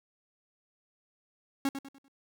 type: tone with echo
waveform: 45% pulse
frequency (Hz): 273.8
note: C#4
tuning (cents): -21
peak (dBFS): -26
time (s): 1.65-1.69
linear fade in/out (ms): 2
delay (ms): 98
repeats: 4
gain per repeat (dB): -9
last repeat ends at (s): 2.082
effects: none